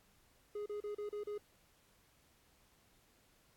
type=tone bursts; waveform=triangle; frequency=415.4 Hz; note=G#4; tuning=in tune; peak=-37 dBFS; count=6; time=0.55-1.38 s; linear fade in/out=5 ms; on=110 ms; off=34 ms; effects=pink hiss -70 dBFS RMS until 3.56 s + AAC 64 kbps